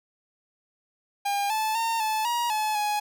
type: tone with pitch steps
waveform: 45% pulse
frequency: 806 / 871 / 912 / 869 / 952 / 858 / 836 Hz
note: G5 / A5 / A#5 / A5 / A#5 / A5 / G#5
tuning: +48 / -18 / -38 / -22 / +36 / -44 / +11 cents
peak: -24 dBFS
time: 1.25-3 s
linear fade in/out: 10 ms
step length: 250 ms
effects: none